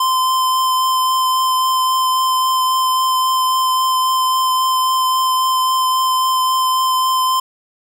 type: tone with vibrato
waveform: square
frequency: 1034 Hz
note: C6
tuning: 21 cents flat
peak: -14 dBFS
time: 0-7.4 s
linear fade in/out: 5 ms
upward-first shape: triangle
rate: 3.7 Hz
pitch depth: 11 cents each way
effects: none